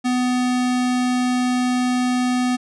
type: tone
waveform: square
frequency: 249.7 Hz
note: B3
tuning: 19 cents sharp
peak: -18 dBFS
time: 0.04-2.57 s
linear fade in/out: 20 ms
effects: resampled to 22050 Hz